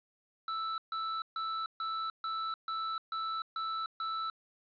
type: tone bursts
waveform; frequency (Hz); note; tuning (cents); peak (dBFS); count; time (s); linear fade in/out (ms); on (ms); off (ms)
square; 1318.5; E6; 0; -34; 9; 0.48-4.3; 2; 300; 140
effects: resampled to 11025 Hz + 10-bit